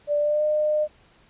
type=tone with pitch glide; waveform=sine; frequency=587.3 to 606.6 Hz; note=D5 to D#5; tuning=0 to -44 cents; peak=-19 dBFS; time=0.07-0.88 s; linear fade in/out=50 ms; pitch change=+56 cents; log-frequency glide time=0.18-0.44 s; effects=pink hiss -57 dBFS RMS until 1.29 s + resampled to 8000 Hz